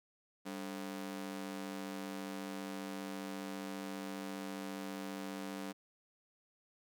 sawtooth ring-modulated tone, 242.3 Hz, B3, 33 cents flat, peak -34 dBFS, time 0.45-5.73 s, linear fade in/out 20 ms, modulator 47.4 Hz, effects none

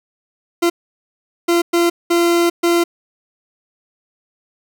40% pulse tone bursts at uneven times, 342.8 Hz, F4, 32 cents flat, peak -11 dBFS, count 5, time 0.62-0.7 / 1.48-1.62 / 1.73-1.9 / 2.1-2.5 / 2.63-2.84 s, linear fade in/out 10 ms, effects none

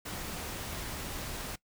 pink noise, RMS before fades -39 dBFS, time 0.05-1.56 s, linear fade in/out 10 ms, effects noise-tail reverb RT60 0.1 s tail -20 dB re dry

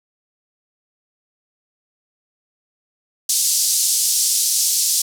pink band-pass noise, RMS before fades -18 dBFS, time 3.29-5.02 s, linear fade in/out 5 ms, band 5000 to 12000 Hz, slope 24 dB/octave, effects none

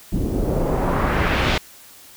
pink noise with low-pass filter sweep, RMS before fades -20 dBFS, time 0.12-1.58 s, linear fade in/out 5 ms, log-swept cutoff 240 to 3800 Hz, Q 1.3, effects white hiss -45 dBFS RMS until 2.16 s

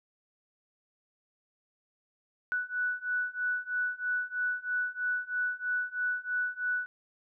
sine beating tone pair, 1480 / 1483.1 Hz, F#6 / F#6, 0 / +4 cents, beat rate 3.1 Hz, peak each -33 / -32 dBFS, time 2.52-6.86 s, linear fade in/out 0 ms, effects none

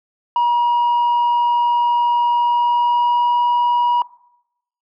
sine tone with pitch glide, 957 to 964.2 Hz, A#5 to B5, +45 to -42 cents, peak -10 dBFS, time 0.36-4.02 s, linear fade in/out 2 ms, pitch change +13 cents, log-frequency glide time 2.37-3.42 s, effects noise-tail reverb RT60 0.8 s tail -21 dB re dry + tanh soft clip ceiling -12 dBFS

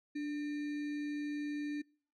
sine tone with sample-and-hold, 293.7 Hz, D4, in tune, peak -35 dBFS, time 0.15-1.82 s, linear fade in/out 10 ms, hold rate 2100 Hz, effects noise-tail reverb RT60 0.5 s tail -26 dB re dry + low-pass 4000 Hz 12 dB/octave

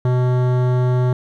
sine tone with hard clipping, 125.4 Hz, B2, 27 cents sharp, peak -16 dBFS, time 0.05-1.13 s, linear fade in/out 2 ms, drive 16 dB, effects none

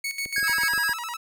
sawtooth tone with tremolo, 2217 Hz, C#7, in tune, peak -23 dBFS, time 0.04-0.69 s, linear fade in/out 5 ms, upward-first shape square, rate 7 Hz, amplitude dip 70%
clicks, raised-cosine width 2 ms, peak -28 dBFS, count 9, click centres 0.26 / 0.381 / 0.429 / 0.496 / 0.584 / 0.635 / 0.736 / 0.778 / 0.894 s
square tone, 1645 Hz, G#6, 17 cents flat, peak -23 dBFS, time 0.36-0.93 s, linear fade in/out 2 ms
sawtooth tone with vibrato, 1119 Hz, C#6, 16 cents sharp, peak -27 dBFS, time 0.43-1.17 s, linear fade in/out 10 ms, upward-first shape square, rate 9.9 Hz, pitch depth 270 cents each way
effects none

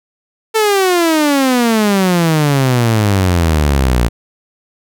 sawtooth exponential sweep, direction down, 448.1 to 56.9 Hz, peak -6 dBFS, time 0.54-4.09 s, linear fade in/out 20 ms, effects none

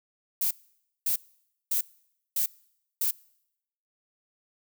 violet noise bursts, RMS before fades -26 dBFS, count 5, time 0.41-3.11 s, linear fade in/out 5 ms, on 100 ms, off 550 ms, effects noise-tail reverb RT60 0.8 s tail -24 dB re dry

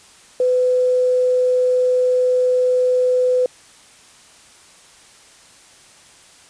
sine tone with quantisation, 503 Hz, B4, 32 cents sharp, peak -13 dBFS, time 0.4-3.46 s, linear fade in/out 2 ms, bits 7, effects white hiss -47 dBFS RMS until 6.49 s + resampled to 22050 Hz

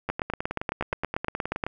two click trains, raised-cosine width 0.5 ms, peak -11 / -14 dBFS, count 14 / 16, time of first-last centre 0.1-1.638 / 0.09-1.666 s, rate 8.45 / 9.52 Hz, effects none

